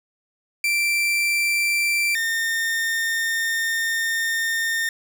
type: tone pair in turn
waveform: 40% pulse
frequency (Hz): 2349 / 1821.3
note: D7 / A#6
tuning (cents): 0 / -41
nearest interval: major third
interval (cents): 441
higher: first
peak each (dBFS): -18 / -20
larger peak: first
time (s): 0.64-2.15 / 2.15-4.89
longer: second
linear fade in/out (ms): 2
effects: none